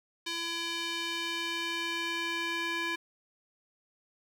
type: tone with band-pass filter sweep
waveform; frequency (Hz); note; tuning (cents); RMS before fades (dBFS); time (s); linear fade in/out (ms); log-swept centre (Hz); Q
square; 336.4; E4; +35; -34; 0.26-2.96; 10; 3700 to 2200; 1.5
effects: 9-bit